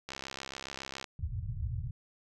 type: click train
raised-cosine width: 0.2 ms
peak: -22 dBFS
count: 65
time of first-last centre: 0.09-1.042 s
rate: 67.2 Hz
type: low-pass noise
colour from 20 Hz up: white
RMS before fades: -36 dBFS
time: 1.19-1.91 s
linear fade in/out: 5 ms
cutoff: 130 Hz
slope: 48 dB/octave
effects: none

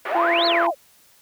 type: band-pass noise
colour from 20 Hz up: white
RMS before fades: -29 dBFS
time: 0.05-0.67 s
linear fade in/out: 5 ms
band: 370 to 2000 Hz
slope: 24 dB/octave
type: exponential two-way sweep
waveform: sine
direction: up then down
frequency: 510 to 4500 to 510 Hz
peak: -20 dBFS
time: 0.08-0.75 s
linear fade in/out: 50 ms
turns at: 0.46 s
type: harmonic tone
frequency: 340 Hz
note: F4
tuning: 46 cents flat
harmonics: 1 / 2 / 3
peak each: -26 / -20 / -27 dBFS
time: 0.14-0.71 s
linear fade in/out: 20 ms
effects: white hiss -55 dBFS RMS until 1.21 s

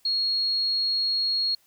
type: tone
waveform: sine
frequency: 4300 Hz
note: C8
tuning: 47 cents sharp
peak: -22 dBFS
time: 0.05-1.55 s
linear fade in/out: 5 ms
effects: white hiss -63 dBFS RMS until 1.66 s

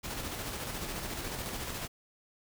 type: noise with tremolo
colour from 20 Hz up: pink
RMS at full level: -37 dBFS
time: 0.03-1.88 s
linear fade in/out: 20 ms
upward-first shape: square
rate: 14 Hz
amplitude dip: 30%
effects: none

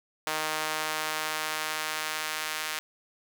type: tone with high-pass filter sweep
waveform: sawtooth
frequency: 155.56 Hz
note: D#3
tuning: in tune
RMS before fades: -32 dBFS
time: 0.27-2.79 s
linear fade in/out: 0 ms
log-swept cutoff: 830 to 1600 Hz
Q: 0.79
effects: none

